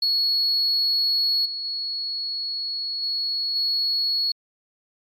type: tone with level steps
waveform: sine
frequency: 4356 Hz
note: C#8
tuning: 31 cents flat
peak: -17 / -27 / -25 / -22 / -19 dBFS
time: 0.02-4.32 s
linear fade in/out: 5 ms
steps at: 1.45 / 1.64 / 3.02 / 3.55 s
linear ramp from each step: 10 ms
effects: tanh soft clip ceiling -15 dBFS + MP3 64 kbps